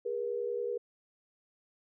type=tone pair together; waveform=sine; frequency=408.7 / 479.4 Hz; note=G#4 / A#4; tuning=-28 / +48 cents; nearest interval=minor third; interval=276 cents; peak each=-36 / -33 dBFS; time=0.05-0.78 s; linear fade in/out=10 ms; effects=none